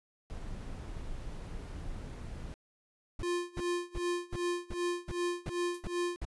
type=noise; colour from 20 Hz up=brown; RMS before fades=-41 dBFS; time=0.3-2.54 s; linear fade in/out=0 ms
type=noise bursts; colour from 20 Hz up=brown; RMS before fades=-36 dBFS; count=9; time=3.19-6.252 s; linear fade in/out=5 ms; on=38 ms; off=340 ms
type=tone with tremolo; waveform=square; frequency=350.7 Hz; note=F4; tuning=7 cents sharp; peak=-30 dBFS; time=3.23-6.16 s; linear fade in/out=0 ms; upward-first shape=sine; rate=2.6 Hz; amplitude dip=95%
type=noise with exponential decay; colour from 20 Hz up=violet; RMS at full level=-41 dBFS; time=5.74-5.87 s; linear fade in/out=5 ms; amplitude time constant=27 ms
effects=resampled to 24000 Hz